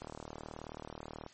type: click train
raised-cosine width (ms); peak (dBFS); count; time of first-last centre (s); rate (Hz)
1; -29; 49; 0.02-1.264; 38.6
effects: white hiss -59 dBFS RMS until 1.33 s + MP3 32 kbps